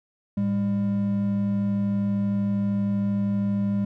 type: tone pair together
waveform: triangle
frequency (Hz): 107.8 / 200.6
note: A2 / G3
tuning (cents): -35 / +40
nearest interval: major seventh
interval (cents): 1075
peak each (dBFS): -28 / -20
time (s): 0.37-3.85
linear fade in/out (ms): 5
effects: none